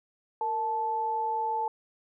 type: tone pair together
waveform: sine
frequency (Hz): 462.3 / 874.4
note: A#4 / A5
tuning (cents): -14 / -11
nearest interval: major seventh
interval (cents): 1103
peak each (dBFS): -36 / -27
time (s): 0.41-1.68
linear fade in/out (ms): 2
effects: none